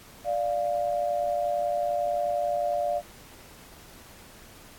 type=tone pair together; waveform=sine; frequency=588 / 699.3 Hz; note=D5 / F5; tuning=+2 / +2 cents; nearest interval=minor third; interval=300 cents; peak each=-27 dBFS; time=0.24-3.02 s; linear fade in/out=50 ms; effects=pink hiss -50 dBFS RMS until 4.78 s + AAC 64 kbps